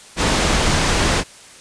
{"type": "low-pass noise", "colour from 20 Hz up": "pink", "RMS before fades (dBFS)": -17, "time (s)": [0.16, 1.24], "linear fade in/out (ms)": 50, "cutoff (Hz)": 8000, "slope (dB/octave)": 12, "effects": ["white hiss -42 dBFS RMS until 1.6 s", "resampled to 22050 Hz"]}